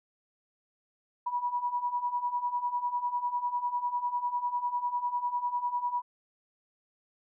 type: beating tone pair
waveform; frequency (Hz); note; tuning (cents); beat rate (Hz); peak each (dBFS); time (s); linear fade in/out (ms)
sine; 967 / 977; B5 / B5; -37 / -19; 10; -34 / -30; 1.26-6.02; 10
effects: none